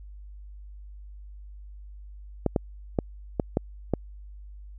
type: clicks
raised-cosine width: 2 ms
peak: -9 dBFS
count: 6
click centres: 2.463 / 2.562 / 2.988 / 3.398 / 3.571 / 3.937 s
effects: added 50 Hz sine -41 dBFS peak until 4.78 s